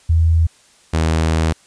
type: tone pair in turn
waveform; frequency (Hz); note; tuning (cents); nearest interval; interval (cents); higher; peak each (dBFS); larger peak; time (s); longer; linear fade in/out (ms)
sine / sawtooth; 82 / 80.27; E2 / E2; -9 / -45; unison; 36; first; -10; neither; 0.09-0.47 / 0.93-1.53; second; 10
effects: white hiss -51 dBFS RMS until 1.66 s + resampled to 22050 Hz